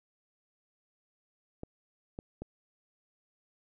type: clicks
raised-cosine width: 2 ms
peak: -26 dBFS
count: 3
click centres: 1.634 / 2.189 / 2.42 s
effects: none

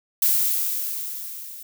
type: noise with level ramp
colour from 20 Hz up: violet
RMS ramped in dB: -18 to -39 dBFS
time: 0.22-1.63 s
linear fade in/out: 5 ms
effects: none

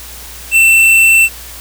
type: tone with tanh clipping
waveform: sine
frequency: 2683 Hz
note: E7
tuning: 30 cents sharp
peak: -6 dBFS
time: 0.51-1.29 s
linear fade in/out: 50 ms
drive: 15 dB
effects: added 60 Hz sine -34 dBFS peak until 1.6 s + white hiss -31 dBFS RMS until 1.6 s

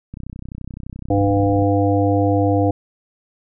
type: click train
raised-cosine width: 5 ms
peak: -19 dBFS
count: 48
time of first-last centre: 0.14-1.623 s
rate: 31.7 Hz
type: harmonic tone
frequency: 100.1 Hz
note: G2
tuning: 37 cents sharp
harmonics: 1 / 3 / 5 / 7 / 8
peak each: -18 / -18 / -20 / -22 / -29 dBFS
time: 1.1-2.71 s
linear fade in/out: 5 ms
effects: none

